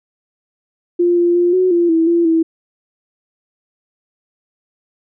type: tone with pitch steps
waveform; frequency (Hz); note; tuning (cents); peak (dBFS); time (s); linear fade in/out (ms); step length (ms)
sine; 349.2 / 346.8 / 350.5 / 369.1 / 344.3 / 326.7 / 340.6 / 326.2; F4 / F4 / F4 / F#4 / F4 / E4 / F4 / E4; 0 / -12 / +6 / -4 / -25 / -15 / -43 / -18; -10; 0.99-2.43; 10; 180
effects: none